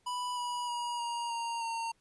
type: tone with pitch steps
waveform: square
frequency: 987.8 / 973.1 / 958.6 / 944.3 / 930.2 / 916.3 Hz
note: B5 / B5 / A#5 / A#5 / A#5 / A#5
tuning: 0 / -26 / +48 / +22 / -4 / -30 cents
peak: -34 dBFS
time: 0.06-1.92 s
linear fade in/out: 10 ms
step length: 310 ms
effects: pink hiss -72 dBFS RMS until 2 s + resampled to 24000 Hz